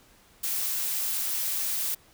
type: noise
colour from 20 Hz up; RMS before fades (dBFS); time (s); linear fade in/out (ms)
blue; -29; 0.43-1.95; 10
effects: pink hiss -58 dBFS RMS until 2.13 s